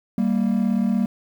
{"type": "tone pair together", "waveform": "triangle", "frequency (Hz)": [196, 233.1], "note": ["G3", "A#3"], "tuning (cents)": [0, 0], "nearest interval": "minor third", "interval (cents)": 300, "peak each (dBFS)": -18, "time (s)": [0.18, 1.06], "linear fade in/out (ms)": 2, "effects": ["tanh soft clip ceiling -10 dBFS", "8-bit"]}